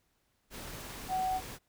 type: tone in noise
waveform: sine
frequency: 749 Hz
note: F#5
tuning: 21 cents sharp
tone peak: -29 dBFS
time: 1.08-1.41 s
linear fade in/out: 50 ms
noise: pink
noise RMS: -44 dBFS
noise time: 0.5-1.59 s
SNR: +12 dB
effects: pink hiss -75 dBFS RMS until 1.68 s